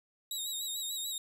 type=tone with vibrato; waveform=20% pulse; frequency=3800 Hz; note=A#7; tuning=33 cents sharp; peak=-29 dBFS; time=0.31-1.18 s; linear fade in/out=2 ms; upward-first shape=sine; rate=6.8 Hz; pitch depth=59 cents each way; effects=11-bit